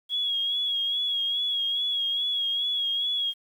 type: tone with vibrato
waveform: sine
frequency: 3322 Hz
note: G#7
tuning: in tune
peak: -24 dBFS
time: 0.09-3.34 s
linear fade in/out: 50 ms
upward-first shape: sine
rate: 2.4 Hz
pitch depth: 41 cents each way
effects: 9-bit